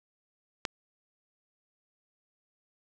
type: click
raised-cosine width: 0.2 ms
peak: -12 dBFS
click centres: 0.652 s
effects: none